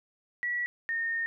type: tone pair in turn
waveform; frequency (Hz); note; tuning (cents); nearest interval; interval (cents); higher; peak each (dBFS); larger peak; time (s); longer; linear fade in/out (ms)
sine; 1938 / 1835; B6 / A#6; -33 / -28; minor second; 95; first; -28 / -28; neither; 0.43-0.66 / 0.89-1.26; second; 0
effects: none